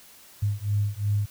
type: beating tone pair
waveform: sine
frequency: 101.6 / 104.4 Hz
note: G#2 / G#2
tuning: -38 / +10 cents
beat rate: 2.8 Hz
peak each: -26 dBFS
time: 0.42-1.26 s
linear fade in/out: 10 ms
effects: white hiss -51 dBFS RMS until 1.3 s